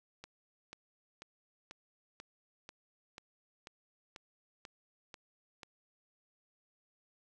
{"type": "click train", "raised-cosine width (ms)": 0.2, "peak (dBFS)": -30, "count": 12, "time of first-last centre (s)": [0.24, 5.632], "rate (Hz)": 2.04, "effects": []}